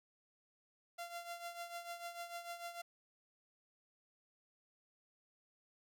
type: tone with tremolo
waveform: sawtooth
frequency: 689 Hz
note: F5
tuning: 24 cents flat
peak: -38 dBFS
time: 0.98-2.82 s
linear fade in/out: 10 ms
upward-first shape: triangle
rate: 6.7 Hz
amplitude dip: 75%
effects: none